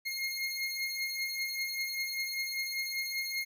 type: beating tone pair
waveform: 25% pulse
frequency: 2141 / 2146.1 Hz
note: C7 / C7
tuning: +39 / +43 cents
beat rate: 5.1 Hz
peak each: -31 / -35 dBFS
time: 0.05-3.45 s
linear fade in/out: 20 ms
effects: none